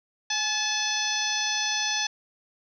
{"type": "harmonic tone with a mistuned harmonic", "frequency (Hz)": 864, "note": "A5", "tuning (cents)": -32, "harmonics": [1, 2, 3, 4, 5, 6, 7], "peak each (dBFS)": [-34, -32, -33, -31, -34, -32, -31], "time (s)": [0.3, 2.07], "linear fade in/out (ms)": 5, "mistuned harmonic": 1, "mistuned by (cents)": -49, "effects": []}